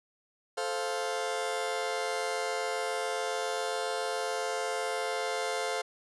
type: chord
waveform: sawtooth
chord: F major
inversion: first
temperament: just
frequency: 436.5 / 523.8 / 698.5 Hz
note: A4 / C5 / F5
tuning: -14 / +2 / 0 cents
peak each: -31 dBFS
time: 0.57-5.82 s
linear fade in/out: 10 ms
effects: resampled to 24000 Hz